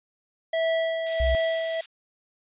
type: tone with tremolo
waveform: square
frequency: 654 Hz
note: E5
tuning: 14 cents flat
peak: -22 dBFS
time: 0.53-1.81 s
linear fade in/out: 5 ms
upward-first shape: sine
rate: 1.5 Hz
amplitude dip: 45%
type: high-pass noise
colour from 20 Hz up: white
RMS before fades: -37 dBFS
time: 1.06-1.86 s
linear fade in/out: 5 ms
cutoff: 2600 Hz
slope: 12 dB/octave
type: tone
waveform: sine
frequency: 64.2 Hz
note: C2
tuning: 32 cents flat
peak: -22 dBFS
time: 1.2-1.35 s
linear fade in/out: 0 ms
effects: resampled to 8000 Hz